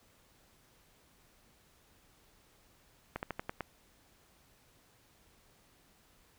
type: slowing click train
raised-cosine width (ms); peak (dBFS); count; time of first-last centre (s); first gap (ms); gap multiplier
0.5; -21; 6; 3.16-3.607; 69; 1.13
effects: pink hiss -66 dBFS RMS until 6.38 s